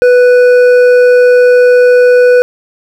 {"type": "tone with hard clipping", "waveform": "sine", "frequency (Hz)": 494.3, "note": "B4", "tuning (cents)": 1, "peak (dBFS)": -4, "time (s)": [0.02, 2.42], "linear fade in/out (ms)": 0, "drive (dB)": 7, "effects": []}